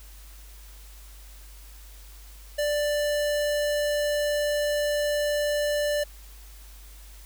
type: tone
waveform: square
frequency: 589 Hz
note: D5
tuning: 5 cents sharp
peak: -24 dBFS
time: 2.58-6.04 s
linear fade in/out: 10 ms
effects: added 50 Hz sine -44 dBFS peak until 7.25 s + white hiss -52 dBFS RMS until 7.25 s